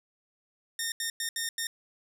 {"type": "tone bursts at uneven times", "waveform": "10% pulse", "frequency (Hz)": 1831, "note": "A#6", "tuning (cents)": -32, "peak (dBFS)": -21, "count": 5, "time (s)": [[0.79, 0.92], [1, 1.1], [1.2, 1.29], [1.36, 1.49], [1.58, 1.67]], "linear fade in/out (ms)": 2, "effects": []}